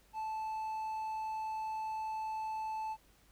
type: tone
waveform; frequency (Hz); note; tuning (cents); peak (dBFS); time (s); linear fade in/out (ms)
triangle; 875; A5; -10; -34; 0.13-2.97; 50
effects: added 50 Hz sine -67 dBFS peak until 3.31 s + pink hiss -67 dBFS RMS until 3.31 s